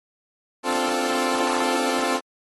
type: chord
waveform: 15% pulse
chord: D minor seventh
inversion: third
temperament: equal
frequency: 261.6 / 293.7 / 349.2 / 440 Hz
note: C4 / D4 / F4 / A4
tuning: 0 / 0 / 0 / 0 cents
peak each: -19 / -25 / -21 / -21 dBFS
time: 0.63-2.21 s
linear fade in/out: 50 ms
effects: AAC 32 kbps